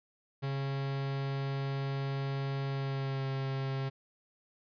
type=tone with pitch glide; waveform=45% pulse; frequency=137.2 to 134.77 Hz; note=C#3 to C#3; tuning=-17 to -48 cents; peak=-32 dBFS; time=0.42-3.9 s; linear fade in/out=20 ms; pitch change=-31 cents; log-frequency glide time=2.68-3.29 s; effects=resampled to 11025 Hz